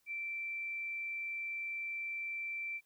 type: tone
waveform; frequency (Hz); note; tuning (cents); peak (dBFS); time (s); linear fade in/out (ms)
sine; 2341; D7; -6; -37; 0.06-2.81; 50
effects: white hiss -75 dBFS RMS until 2.85 s